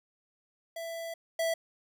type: tone pair in turn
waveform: square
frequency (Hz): 664 / 658.7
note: E5 / E5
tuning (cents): +12 / -1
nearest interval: unison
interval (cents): 13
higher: first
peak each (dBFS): -37 / -28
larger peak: second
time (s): 0.76-1.14 / 1.39-1.54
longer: first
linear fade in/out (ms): 5
effects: none